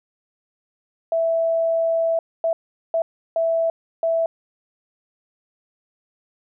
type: tone bursts at uneven times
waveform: sine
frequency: 659.3 Hz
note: E5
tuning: in tune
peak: -17 dBFS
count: 5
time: 1.12-2.19 / 2.44-2.53 / 2.94-3.02 / 3.36-3.7 / 4.03-4.26 s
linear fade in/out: 2 ms
effects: none